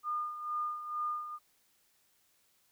sine tone with tremolo, 1215 Hz, D#6, 42 cents flat, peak -31 dBFS, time 0.03-1.39 s, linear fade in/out 50 ms, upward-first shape sine, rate 2.2 Hz, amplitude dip 65%, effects white hiss -71 dBFS RMS until 2.71 s

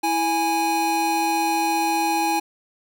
square tone pair together, 328.8 / 828.5 Hz, E4 / G#5, -4 / -4 cents, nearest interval octave + major third, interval 1600 cents, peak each -26 / -21 dBFS, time 0.03-2.4 s, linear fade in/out 10 ms, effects none

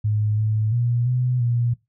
sine tone with pitch steps, 106.2 / 108.3 / 119.8 / 125.3 / 119.5 Hz, G#2 / A2 / A#2 / B2 / A#2, +39 / -27 / +48 / +25 / +43 cents, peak -18 dBFS, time 0.04-1.74 s, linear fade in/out 10 ms, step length 340 ms, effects noise-tail reverb RT60 0.2 s tail -19 dB re dry

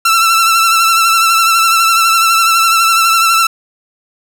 sawtooth tone with vibrato, 1339 Hz, E6, 27 cents sharp, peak -4 dBFS, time 0.05-3.47 s, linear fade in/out 5 ms, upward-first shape sine, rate 12 Hz, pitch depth 36 cents each way, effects none

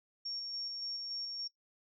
sine tone with tremolo, 5520 Hz, F8, 21 cents flat, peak -37 dBFS, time 0.25-1.48 s, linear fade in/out 10 ms, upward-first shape square, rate 3.5 Hz, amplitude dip 25%, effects noise-tail reverb RT60 0.1 s tail -17 dB re dry

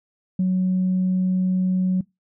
sine tone, 185 Hz, F#3, in tune, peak -16 dBFS, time 0.39-2.01 s, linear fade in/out 5 ms, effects noise-tail reverb RT60 0.2 s tail -24 dB re dry + tanh soft clip ceiling -14 dBFS

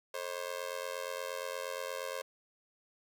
sawtooth tone with amplitude modulation, 531 Hz, C5, 25 cents sharp, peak -29 dBFS, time 0.14-2.22 s, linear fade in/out 5 ms, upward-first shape sine, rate 88.5 Hz, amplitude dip 100%, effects none

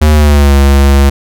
square tone with pitch glide, 76.2 to 69.47 Hz, D#2 to C#2, -36 to +4 cents, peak -4 dBFS, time 0.01-1.1 s, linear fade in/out 10 ms, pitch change -160 cents, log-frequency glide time 0.12-0.54 s, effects none

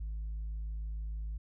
sine tone, 53.2 Hz, G#1, 42 cents sharp, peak -33 dBFS, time 0-1.38 s, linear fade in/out 10 ms, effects tanh soft clip ceiling -34 dBFS

